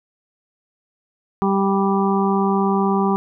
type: harmonic tone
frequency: 196 Hz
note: G3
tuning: in tune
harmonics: 1 / 2 / 4 / 5 / 6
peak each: -18 / -21 / -24 / -25 / -26 dBFS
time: 1.42-3.16 s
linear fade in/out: 0 ms
effects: none